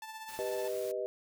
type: tone with tremolo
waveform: sawtooth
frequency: 880 Hz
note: A5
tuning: in tune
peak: -37 dBFS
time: 0.02-0.68 s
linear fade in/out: 2 ms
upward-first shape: triangle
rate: 16 Hz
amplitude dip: 55%
type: noise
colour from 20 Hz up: white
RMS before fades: -49 dBFS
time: 0.28-0.92 s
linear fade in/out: 10 ms
type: chord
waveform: sine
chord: G augmented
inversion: none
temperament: equal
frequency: 392 / 493.9 / 622.3 Hz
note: G4 / B4 / D#5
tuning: 0 / 0 / 0 cents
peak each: -37 dBFS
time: 0.39-1.06 s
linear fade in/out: 0 ms
effects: none